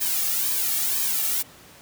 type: noise with flanger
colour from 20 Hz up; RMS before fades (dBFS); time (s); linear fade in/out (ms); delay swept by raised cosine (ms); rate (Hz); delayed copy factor
blue; -24; 0-1.43; 20; 1.4 to 2.01; 2; -1
effects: pink hiss -48 dBFS RMS until 1.81 s + high-pass 80 Hz 12 dB/octave